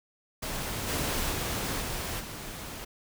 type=noise with level steps; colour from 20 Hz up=pink; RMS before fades=-34 / -30 / -32 / -34 / -40 dBFS; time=0.42-2.85 s; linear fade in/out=10 ms; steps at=0.87 / 1.3 / 1.8 / 2.19 s; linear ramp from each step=20 ms; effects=none